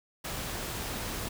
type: noise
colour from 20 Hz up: pink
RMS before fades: -36 dBFS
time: 0.24-1.29 s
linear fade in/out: 10 ms
effects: none